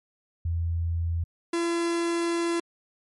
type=tone pair in turn; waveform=sine / 45% pulse; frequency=84 / 339.2 Hz; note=E2 / E4; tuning=+33 / +50 cents; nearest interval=2 octaves; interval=2417 cents; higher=second; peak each=-24 dBFS; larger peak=neither; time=0.45-1.24 / 1.53-2.6 s; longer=second; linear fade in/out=5 ms; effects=MP3 48 kbps